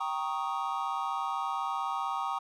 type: chord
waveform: triangle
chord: Eb dominant seventh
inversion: first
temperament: equal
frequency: 784 / 932.3 / 1108.7 / 1244.5 Hz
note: G5 / Bb5 / Db6 / Eb6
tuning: 0 / 0 / 0 / 0 cents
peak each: -34 dBFS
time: 0-2.39 s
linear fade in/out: 10 ms
effects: none